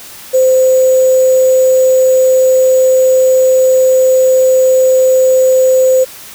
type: tone with sample-and-hold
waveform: sine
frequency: 518 Hz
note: C5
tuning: 17 cents flat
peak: -5 dBFS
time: 0.33-6.05 s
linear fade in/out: 20 ms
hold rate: 7350 Hz
effects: white hiss -32 dBFS RMS until 6.34 s